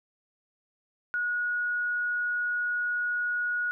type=tone; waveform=sine; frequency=1453 Hz; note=F#6; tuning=32 cents flat; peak=-26 dBFS; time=1.14-3.71 s; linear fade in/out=0 ms; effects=none